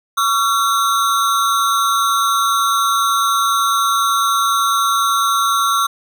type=ring-modulated tone; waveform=square; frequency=1243 Hz; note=D#6; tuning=2 cents flat; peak=-11 dBFS; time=0.17-5.87 s; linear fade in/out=10 ms; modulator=115 Hz; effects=none